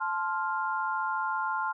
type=chord; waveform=sine; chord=F major; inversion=first; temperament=just; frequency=873.1 / 1047.7 / 1396.9 Hz; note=A5 / C6 / F6; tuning=-14 / +2 / 0 cents; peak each=-32 dBFS; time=0-1.73 s; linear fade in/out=20 ms; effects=none